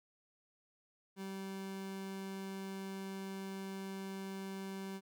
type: tone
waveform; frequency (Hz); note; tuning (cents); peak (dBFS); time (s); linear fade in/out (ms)
30% pulse; 193.2; G3; -25; -39; 1.16-5.01; 50
effects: none